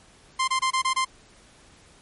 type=tone bursts; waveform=sawtooth; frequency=1046.5 Hz; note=C6; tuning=in tune; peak=-17 dBFS; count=6; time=0.39-1.049 s; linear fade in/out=10 ms; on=89 ms; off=25 ms; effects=pink hiss -54 dBFS RMS until 2.01 s + MP3 48 kbps